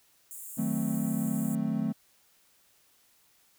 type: high-pass noise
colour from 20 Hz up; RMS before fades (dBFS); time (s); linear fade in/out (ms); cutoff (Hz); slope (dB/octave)
pink; -43; 0.31-1.55; 0; 7000; 96
type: chord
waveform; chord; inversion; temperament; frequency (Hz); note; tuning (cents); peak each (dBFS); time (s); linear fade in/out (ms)
triangle; D# diminished seventh; none; equal; 155.56 / 185 / 220 / 261.6; D#3 / F#3 / A3 / C4; 0 / 0 / 0 / 0; -33 / -32 / -28 / -32; 0.57-1.93; 20
effects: white hiss -65 dBFS RMS until 3.58 s